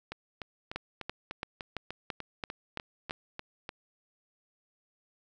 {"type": "two click trains", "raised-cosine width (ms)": 0.3, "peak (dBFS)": [-22, -18], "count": [13, 8], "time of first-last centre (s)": [[0.12, 3.691], [0.76, 3.109]], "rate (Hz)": [3.36, 2.98], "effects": []}